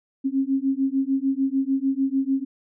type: beating tone pair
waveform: sine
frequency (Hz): 266.5 / 273.2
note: C4 / C#4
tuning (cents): +32 / -25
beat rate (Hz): 6.7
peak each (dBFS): -23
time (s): 0.24-2.45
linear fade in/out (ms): 20
effects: none